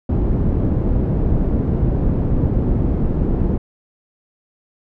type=low-pass noise; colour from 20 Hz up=pink; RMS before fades=-17 dBFS; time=0.09-3.58 s; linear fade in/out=5 ms; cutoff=310 Hz; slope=12 dB/octave; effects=none